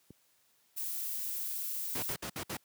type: click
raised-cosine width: 3 ms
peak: -36 dBFS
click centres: 0.106 s
type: noise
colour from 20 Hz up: violet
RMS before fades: -37 dBFS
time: 0.76-2.15 s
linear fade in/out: 20 ms
type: noise bursts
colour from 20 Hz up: pink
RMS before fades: -38 dBFS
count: 5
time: 1.95-2.57 s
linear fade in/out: 5 ms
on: 76 ms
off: 60 ms
effects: white hiss -70 dBFS RMS until 2.64 s + high-pass 100 Hz 12 dB/octave